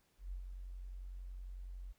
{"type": "tone with ADSR envelope", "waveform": "sine", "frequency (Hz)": 45.47, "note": "F#1", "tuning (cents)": -29, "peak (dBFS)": -39, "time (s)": [0.18, 1.93], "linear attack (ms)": 140, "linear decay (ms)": 100, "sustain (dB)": -5, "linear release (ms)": 20, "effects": ["pink hiss -75 dBFS RMS until 1.98 s"]}